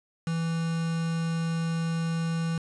triangle tone with quantisation, 164.81 Hz, E3, in tune, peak -24 dBFS, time 0.27-2.58 s, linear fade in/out 2 ms, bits 6, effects resampled to 22050 Hz

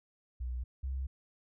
sine tone pair in turn, 61.7 / 66.17 Hz, B1 / C2, -1 / +20 cents, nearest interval minor second, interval 121 cents, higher second, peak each -34 / -33 dBFS, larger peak second, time 0.4-0.64 / 0.83-1.07 s, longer neither, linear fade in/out 10 ms, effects none

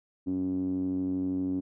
5% pulse tone with low-pass filter, 92.7 Hz, F#2, 4 cents sharp, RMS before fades -30 dBFS, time 0.26-1.61 s, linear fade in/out 20 ms, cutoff 270 Hz, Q 7.3, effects none

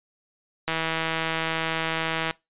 click train, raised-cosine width 0.3 ms, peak -10 dBFS, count 265, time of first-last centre 0.68-2.31 s, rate 162 Hz, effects noise-tail reverb RT60 0.2 s tail -22 dB re dry + resampled to 8000 Hz

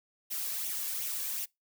blue noise with flanger, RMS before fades -35 dBFS, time 0.3-1.46 s, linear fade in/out 20 ms, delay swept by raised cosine 0.32 to 1.82 ms, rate 2.7 Hz, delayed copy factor +0.5, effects noise-tail reverb RT60 0.2 s tail -25 dB re dry

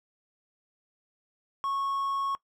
triangle tone, 1100 Hz, C#6, 14 cents flat, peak -26 dBFS, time 1.64-2.35 s, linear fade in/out 0 ms, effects noise-tail reverb RT60 0.1 s tail -19 dB re dry

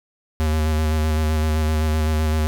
square tone with vibrato, 77.78 Hz, D#2, in tune, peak -18 dBFS, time 0.4-2.47 s, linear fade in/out 0 ms, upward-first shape square, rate 7.8 Hz, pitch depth 20 cents each way, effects none

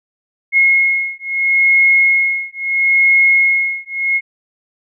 sine beating tone pair, 2162 / 2162.75 Hz, C#7 / C#7, -44 / -43 cents, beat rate 0.75 Hz, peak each -13 dBFS, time 0.52-4.21 s, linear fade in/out 50 ms, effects none

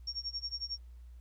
sine tone with tremolo, 5530 Hz, F8, 18 cents flat, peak -33 dBFS, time 0.07-0.78 s, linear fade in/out 5 ms, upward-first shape sine, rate 11 Hz, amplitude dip 95%, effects added 60 Hz sine -48 dBFS peak until 1.2 s + pink hiss -74 dBFS RMS until 1.2 s

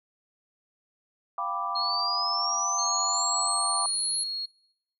sine chord, G dominant seventh, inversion third, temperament equal, 698.5 / 784 / 987.8 / 1174.7 Hz, F5 / G5 / B5 / D6, 0 / 0 / 0 / 0 cents, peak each -36 / -36 / -34 / -30 dBFS, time 1.38-3.86 s, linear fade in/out 2 ms
sine exponential sweep, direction up, 4226 to 10810 Hz, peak -27 dBFS, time 1.75-4.24 s, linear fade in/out 10 ms
sine tone, 4304 Hz, C8, 48 cents sharp, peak -30 dBFS, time 2.78-4.46 s, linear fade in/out 10 ms
effects noise-tail reverb RT60 0.8 s tail -24 dB re dry

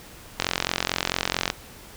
click train, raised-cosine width 0.2 ms, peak -4 dBFS, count 50, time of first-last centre 0.4-1.501 s, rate 44.5 Hz, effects pink hiss -45 dBFS RMS until 1.96 s

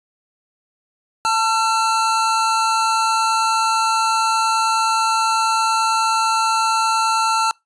square tone pair together, 890 / 1354.8 Hz, A5 / E6, +20 / +47 cents, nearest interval perfect fifth, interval 727 cents, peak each -19 dBFS, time 1.25-7.51 s, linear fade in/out 0 ms, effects noise-tail reverb RT60 0.2 s tail -26 dB re dry + resampled to 22050 Hz

